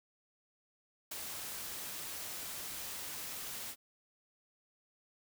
white noise with ADSR envelope, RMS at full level -41 dBFS, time 1.11-3.76 s, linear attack 7 ms, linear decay 29 ms, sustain -2 dB, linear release 60 ms, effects none

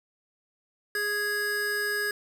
square tone pair together, 413.9 / 1660 Hz, G#4 / G#6, -6 / -1 cents, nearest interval 2 octaves, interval 2405 cents, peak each -34 / -28 dBFS, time 0.95-2.11 s, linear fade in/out 2 ms, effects none

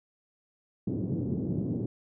pink band-pass noise, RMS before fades -31 dBFS, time 0.87-1.86 s, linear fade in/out 5 ms, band 110 to 360 Hz, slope 24 dB/octave, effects none

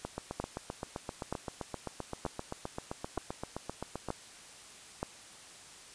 two click trains, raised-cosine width 1 ms, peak -19 / -22 dBFS, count 6 / 32, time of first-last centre 0.4-5.03 / 0.05-4.086 s, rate 1.08 / 7.68 Hz, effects white hiss -52 dBFS RMS until 5.94 s + resampled to 22050 Hz

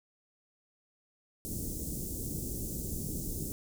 pink band-stop noise, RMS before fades -37 dBFS, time 1.45-3.52 s, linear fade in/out 0 ms, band 380 to 7000 Hz, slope 24 dB/octave, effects none

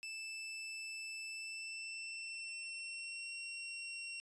sawtooth tone with pitch glide, 2640 to 2736 Hz, E7 to F7, +2 to -36 cents, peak -40 dBFS, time 0.03-4.2 s, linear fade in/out 0 ms, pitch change +62 cents, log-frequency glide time 1.27-3.34 s, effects resampled to 22050 Hz

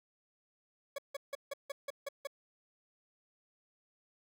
40% pulse tone bursts, 560 Hz, C#5, 18 cents sharp, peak -36 dBFS, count 8, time 0.96-2.272 s, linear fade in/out 5 ms, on 24 ms, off 160 ms, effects none

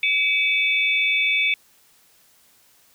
sine tone cluster, 2274 / 2590 / 3522 Hz, C#7 / E7 / A7, +44 / -31 / +1 cents, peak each -20 / -22 / -25 dBFS, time 0.03-1.54 s, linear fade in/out 2 ms, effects white hiss -57 dBFS RMS until 2.94 s

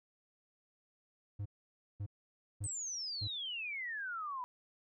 triangle tone bursts, 101.6 Hz, G#2, 38 cents flat, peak -35 dBFS, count 4, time 1.39-3.278 s, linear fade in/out 10 ms, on 67 ms, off 540 ms
sine exponential sweep, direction down, 8370 to 972 Hz, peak -38 dBFS, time 2.64-4.44 s, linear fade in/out 0 ms
effects none

